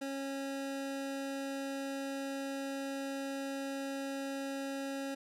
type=tone; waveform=25% pulse; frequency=273.8 Hz; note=C#4; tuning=21 cents flat; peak=-33 dBFS; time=0.01-5.15 s; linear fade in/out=10 ms; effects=low-pass 12000 Hz 12 dB/octave